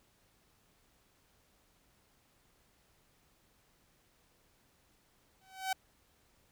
sawtooth tone with exponential growth, 761 Hz, F#5, 48 cents sharp, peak -25 dBFS, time 5.41-5.73 s, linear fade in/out 5 ms, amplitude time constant 68 ms, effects pink hiss -70 dBFS RMS until 6.51 s

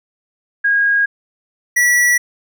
sine / square tone pair in turn, 1636 / 1945.5 Hz, G#6 / B6, -26 / -27 cents, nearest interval minor third, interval 299 cents, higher second, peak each -11 dBFS, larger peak neither, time 0.64-1.06 / 1.76-2.18 s, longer neither, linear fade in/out 10 ms, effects none

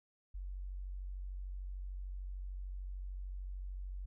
sine tone, 46.69 Hz, F#1, 16 cents sharp, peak -40 dBFS, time 0.34-4.06 s, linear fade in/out 10 ms, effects none

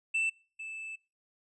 triangle tone pair in turn, 2661 / 2633 Hz, E7 / E7, +16 / -3 cents, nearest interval unison, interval 19 cents, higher first, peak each -25 / -37 dBFS, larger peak first, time 0.14-0.3 / 0.59-0.96 s, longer second, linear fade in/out 10 ms, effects noise-tail reverb RT60 0.4 s tail -26 dB re dry + resampled to 24000 Hz

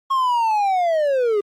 triangle linear sweep, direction down, 1090 to 395.5 Hz, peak -14 dBFS, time 0.1-1.41 s, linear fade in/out 10 ms, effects Opus 24 kbps

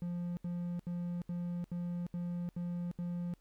triangle tone bursts, 174.61 Hz, F3, in tune, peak -33 dBFS, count 8, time 0.02-3.338 s, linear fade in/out 0 ms, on 350 ms, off 74 ms, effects added 40 Hz sine -66 dBFS peak until 3.4 s + pink hiss -75 dBFS RMS until 3.4 s

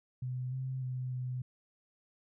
sine tone with pitch steps, 126.7 / 130.8 / 127.5 / 126.5 Hz, B2 / C3 / C3 / B2, +45 / 0 / -44 / +42 cents, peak -34 dBFS, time 0.22-1.42 s, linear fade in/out 5 ms, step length 300 ms, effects none

